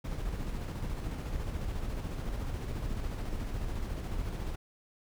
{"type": "noise with tremolo", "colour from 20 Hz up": "brown", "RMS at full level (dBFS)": -34, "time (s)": [0.04, 4.56], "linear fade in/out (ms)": 10, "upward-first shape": "square", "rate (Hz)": 14, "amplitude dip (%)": 30, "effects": []}